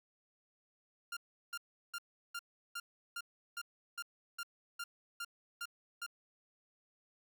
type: tone bursts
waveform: sawtooth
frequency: 1396.9 Hz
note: F6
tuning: in tune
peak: -36 dBFS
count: 13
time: 1.12-6.064 s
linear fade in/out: 5 ms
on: 48 ms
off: 360 ms
effects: none